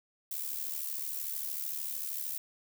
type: noise with amplitude modulation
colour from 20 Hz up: violet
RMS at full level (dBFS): -34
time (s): 0.31-2.38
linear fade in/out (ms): 5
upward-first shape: sine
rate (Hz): 73.2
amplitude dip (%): 65
effects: none